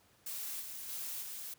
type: noise with level steps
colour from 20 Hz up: blue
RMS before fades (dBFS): -41 / -45 / -41 / -44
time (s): 0.26-1.54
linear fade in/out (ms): 5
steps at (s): 0.6 / 0.88 / 1.21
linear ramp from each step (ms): 20
effects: pink hiss -67 dBFS RMS until 1.58 s + high-pass 80 Hz 12 dB/octave